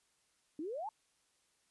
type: exponential sweep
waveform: sine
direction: up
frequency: 287.9 to 915 Hz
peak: -38 dBFS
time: 0.59-0.89 s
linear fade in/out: 2 ms
effects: white hiss -75 dBFS RMS until 1.7 s + resampled to 24000 Hz